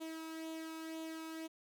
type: tone with flanger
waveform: sawtooth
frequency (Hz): 321.7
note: E4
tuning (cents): -42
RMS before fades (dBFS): -45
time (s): 0-1.48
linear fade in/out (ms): 20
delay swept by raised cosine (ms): 0.28 to 0.81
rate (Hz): 2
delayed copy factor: +0.5
effects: none